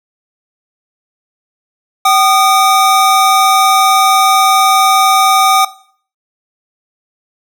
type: tone pair together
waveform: square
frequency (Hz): 769.3 / 1225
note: G5 / D#6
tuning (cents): -33 / -27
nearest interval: minor sixth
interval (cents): 806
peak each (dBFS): -10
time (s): 2.05-5.65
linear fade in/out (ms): 5
effects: noise-tail reverb RT60 0.5 s tail -17 dB re dry